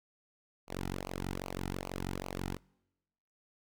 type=tone with flanger; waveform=sawtooth; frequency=46.14 Hz; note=F#1; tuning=4 cents flat; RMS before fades=-39 dBFS; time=0.67-2.59 s; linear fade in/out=50 ms; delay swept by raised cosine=0.55 to 1.85 ms; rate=2.5 Hz; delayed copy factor=-0.95; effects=noise-tail reverb RT60 1.0 s tail -26 dB re dry